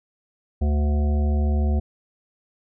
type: harmonic tone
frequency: 73.42 Hz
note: D2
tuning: in tune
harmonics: 1 / 3 / 5 / 7 / 9 / 10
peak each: -18 / -28 / -35 / -38 / -39 / -39 dBFS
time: 0.61-1.8 s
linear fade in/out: 10 ms
effects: none

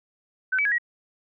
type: tone with pitch steps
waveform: sine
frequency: 1522 / 2290 / 1664 / 1908 Hz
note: F#6 / D7 / G#6 / A#6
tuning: +48 / -44 / +3 / +40 cents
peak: -20 dBFS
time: 0.52-0.784 s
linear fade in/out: 10 ms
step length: 66 ms
effects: none

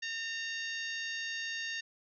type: harmonic tone with a mistuned harmonic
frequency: 924 Hz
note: A#5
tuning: 16 cents flat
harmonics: 2 / 3 / 4 / 5 / 6 / 7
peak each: -38 / -42 / -44 / -46 / -48 / -49 dBFS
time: 0.02-1.81 s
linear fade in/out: 10 ms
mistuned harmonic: 2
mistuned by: -27 cents
effects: none

